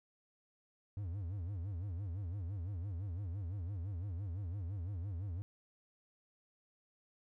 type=tone with vibrato; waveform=triangle; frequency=92.6 Hz; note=F#2; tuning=2 cents sharp; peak=-36 dBFS; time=0.97-5.42 s; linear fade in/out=0 ms; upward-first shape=sine; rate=5.9 Hz; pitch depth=210 cents each way; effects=none